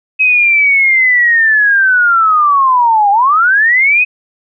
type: linear two-way sweep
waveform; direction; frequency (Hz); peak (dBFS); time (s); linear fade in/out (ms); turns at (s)
sine; down then up; 2552 to 788 to 2552; -6; 0.19-4.05; 20; 3.11
effects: none

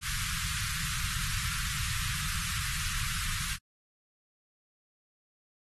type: band-stop noise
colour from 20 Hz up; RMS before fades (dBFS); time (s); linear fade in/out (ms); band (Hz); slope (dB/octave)
pink; -33; 0.01-3.58; 50; 160 to 1200; 48
effects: AAC 32 kbps

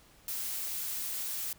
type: noise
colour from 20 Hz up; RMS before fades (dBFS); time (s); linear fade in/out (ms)
blue; -36; 0.28-1.53; 2
effects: pink hiss -60 dBFS RMS until 1.58 s

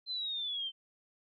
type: linear sweep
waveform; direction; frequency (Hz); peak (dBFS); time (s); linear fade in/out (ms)
sine; down; 4118 to 3086; -34; 0.06-0.72; 50
effects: none

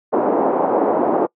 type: band-pass noise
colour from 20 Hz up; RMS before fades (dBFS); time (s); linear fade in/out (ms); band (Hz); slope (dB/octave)
pink; -17; 0.12-1.27; 20; 290 to 880; 24
effects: noise-tail reverb RT60 0.1 s tail -25 dB re dry

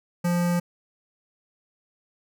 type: tone with notch filter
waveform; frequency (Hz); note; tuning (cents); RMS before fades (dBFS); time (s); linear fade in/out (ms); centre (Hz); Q
square; 174.61; F3; 0; -23; 0.24-0.6; 10; 3500; 1.4
effects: none

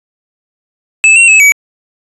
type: tone with pitch steps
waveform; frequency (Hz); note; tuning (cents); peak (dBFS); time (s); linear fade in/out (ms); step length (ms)
square; 2617 / 2733 / 2593 / 2274; E7 / F7 / E7 / C#7; -13 / -38 / -29 / +44; -3; 1.04-1.52; 0; 120
effects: resampled to 24000 Hz

